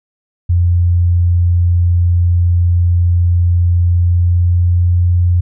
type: tone with pitch glide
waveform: sine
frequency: 87.31 to 88.12 Hz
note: F2 to F2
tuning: 0 to +16 cents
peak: -8 dBFS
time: 0.49-5.41 s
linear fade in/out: 10 ms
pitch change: +16 cents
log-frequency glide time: 3.82-4.96 s
effects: none

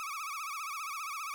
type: tone with vibrato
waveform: 30% pulse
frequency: 1208 Hz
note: D6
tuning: 48 cents sharp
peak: -34 dBFS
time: 0-1.34 s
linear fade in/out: 0 ms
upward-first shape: sine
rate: 15 Hz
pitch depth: 150 cents each way
effects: none

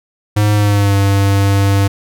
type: tone with pitch glide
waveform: square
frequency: 104.7 to 99.05 Hz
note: G#2 to G2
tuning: +15 to +18 cents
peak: -10 dBFS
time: 0.36-1.88 s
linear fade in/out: 10 ms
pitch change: -97 cents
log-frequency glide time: 0.54-0.95 s
effects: none

